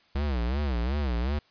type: tone with vibrato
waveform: square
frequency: 65.4 Hz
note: C2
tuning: in tune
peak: -26 dBFS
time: 0.15-1.39 s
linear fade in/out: 5 ms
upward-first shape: sine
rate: 2.7 Hz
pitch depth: 220 cents each way
effects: white hiss -62 dBFS RMS until 1.5 s + resampled to 11025 Hz